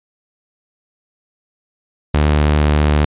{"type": "tone", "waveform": "sawtooth", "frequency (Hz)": 74.7, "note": "D2", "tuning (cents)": 30, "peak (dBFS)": -7, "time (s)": [2.14, 3.05], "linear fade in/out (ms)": 5, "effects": ["resampled to 8000 Hz"]}